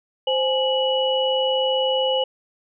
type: tone cluster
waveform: sine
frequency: 521 / 841 / 2937 Hz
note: C5 / G#5 / F#7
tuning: -7 / +22 / -13 cents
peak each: -20 / -27 / -23 dBFS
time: 0.27-2.24 s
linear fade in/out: 5 ms
effects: none